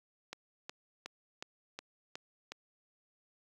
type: click train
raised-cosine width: 0.2 ms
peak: -24 dBFS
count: 7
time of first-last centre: 0.33-2.52 s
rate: 2.74 Hz
effects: high-pass 200 Hz 12 dB/octave + 10-bit